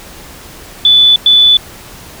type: tone bursts at uneven times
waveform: sine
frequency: 3478 Hz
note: A7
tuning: 21 cents flat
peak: -3 dBFS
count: 2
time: 0.85-1.16 / 1.26-1.57 s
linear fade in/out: 2 ms
effects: pink hiss -33 dBFS RMS until 2.2 s